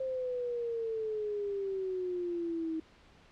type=exponential sweep; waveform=sine; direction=down; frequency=529 to 317.6 Hz; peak=-32 dBFS; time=0-2.8 s; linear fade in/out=5 ms; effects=pink hiss -60 dBFS RMS until 3.31 s + low-pass 4000 Hz 12 dB/octave